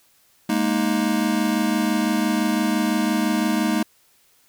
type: chord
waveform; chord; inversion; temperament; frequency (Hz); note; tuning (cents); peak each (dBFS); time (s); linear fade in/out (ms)
square; Ab suspended second; none; just; 207.7 / 233.6 / 311.5; Ab3 / Bb3 / Eb4; 0 / +4 / +2; -24; 0.49-3.83; 5
effects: white hiss -59 dBFS RMS until 4.48 s